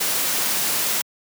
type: noise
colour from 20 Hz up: white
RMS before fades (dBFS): -22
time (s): 0-1.02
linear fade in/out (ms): 10
effects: high-pass 150 Hz 12 dB/octave